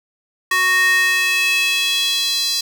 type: tone with high-pass filter sweep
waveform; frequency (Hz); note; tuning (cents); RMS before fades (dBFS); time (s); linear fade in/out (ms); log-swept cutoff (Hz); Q
square; 370; F#4; 0; -17; 0.51-2.61; 5; 1500 to 4500; 3.9
effects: none